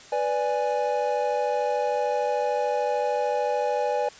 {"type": "chord", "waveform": "triangle", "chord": "G# diminished", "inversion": "first", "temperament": "equal", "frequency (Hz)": [493.9, 587.3, 830.6], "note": ["B4", "D5", "G#5"], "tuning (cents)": [0, 0, 0], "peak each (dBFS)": -25, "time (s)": [0.12, 4.09], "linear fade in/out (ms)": 5, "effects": ["white hiss -47 dBFS RMS until 4.19 s", "resampled to 16000 Hz"]}